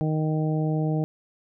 harmonic tone, 155.56 Hz, D#3, in tune, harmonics 1 / 2 / 3 / 4 / 5, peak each -23 / -29 / -33 / -35 / -37 dBFS, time 0.01-1.04 s, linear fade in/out 0 ms, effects none

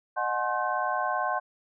sine tone cluster, 614 / 732 / 850 / 1062 / 1533 Hz, D#5 / F#5 / G#5 / C6 / G6, -23 / -19 / +40 / +25 / -39 cents, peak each -34 / -30 / -34 / -30 / -33 dBFS, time 0.16-1.4 s, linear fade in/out 20 ms, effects none

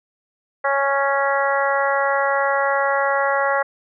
harmonic tone, 277.2 Hz, C#4, in tune, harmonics 2 / 3 / 4 / 5 / 6 / 7, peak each -21 / -23 / -24 / -25 / -26 / -26 dBFS, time 0.64-3.63 s, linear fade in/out 10 ms, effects none

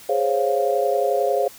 sine chord, Db major seventh, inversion second, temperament equal, 415.3 / 523.3 / 554.4 / 698.5 Hz, Ab4 / C5 / Db5 / F5, 0 / 0 / 0 / 0 cents, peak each -23 dBFS, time 0.09-1.48 s, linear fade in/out 5 ms, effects white hiss -44 dBFS RMS until 1.58 s

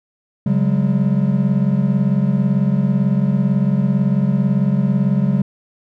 triangle chord, C# suspended fourth, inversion none, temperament equal with one note detuned, 138.59 / 185 / 203 Hz, C#3 / F#3 / G#3, 0 / 0 / -39 cents, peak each -16 dBFS, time 0.46-5.42 s, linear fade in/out 5 ms, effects none

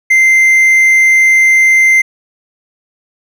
triangle tone, 2083 Hz, C7, 8 cents flat, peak -3 dBFS, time 0.1-2.02 s, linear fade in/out 10 ms, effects none

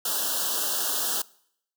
white band-stop noise, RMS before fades -27 dBFS, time 0.05-1.22 s, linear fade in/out 5 ms, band 1700 to 2800 Hz, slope 96 dB/octave, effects noise-tail reverb RT60 0.7 s tail -23 dB re dry + high-pass 300 Hz 12 dB/octave

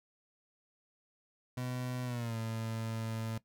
30% pulse tone with pitch glide, 125.5 to 112.46 Hz, B2 to A2, +28 to +38 cents, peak -33 dBFS, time 1.57-3.38 s, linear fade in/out 5 ms, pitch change -190 cents, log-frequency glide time 2.04-2.37 s, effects noise-tail reverb RT60 0.1 s tail -18 dB re dry

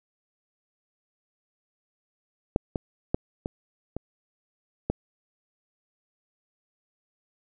clicks, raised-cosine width 2 ms, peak -7 / -14 / -9 / -16 / -18 / -11 dBFS, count 6, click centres 2.561 / 2.758 / 3.145 / 3.459 / 3.966 / 4.9 s, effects none

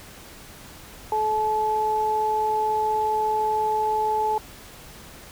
sine tone pair together, 431.5 / 862.3 Hz, A4 / A5, -34 / -35 cents, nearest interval octave, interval 1199 cents, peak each -27 / -21 dBFS, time 1.12-4.38 s, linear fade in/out 2 ms, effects pink hiss -44 dBFS RMS until 5.31 s

